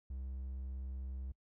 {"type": "tone", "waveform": "triangle", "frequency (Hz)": 65.41, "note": "C2", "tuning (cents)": 0, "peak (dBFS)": -38, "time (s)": [0.1, 1.32], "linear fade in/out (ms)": 5, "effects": ["noise-tail reverb RT60 0.1 s tail -25 dB re dry"]}